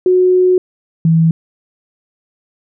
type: tone pair in turn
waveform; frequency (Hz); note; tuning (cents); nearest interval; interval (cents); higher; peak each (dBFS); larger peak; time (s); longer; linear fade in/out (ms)
sine; 366.4 / 163.21; F#4 / E3; -17 / -17; octave + major second; 1400; first; -7; neither; 0.06-0.58 / 1.05-1.31; first; 2
effects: none